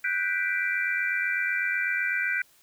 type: chord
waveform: sine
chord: G major seventh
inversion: third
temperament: equal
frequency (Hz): 1480 / 1568 / 1975.5 / 2349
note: F#6 / G6 / B6 / D7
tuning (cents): 0 / 0 / 0 / 0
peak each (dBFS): -30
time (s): 0.04-2.42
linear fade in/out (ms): 5
effects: white hiss -60 dBFS RMS until 2.62 s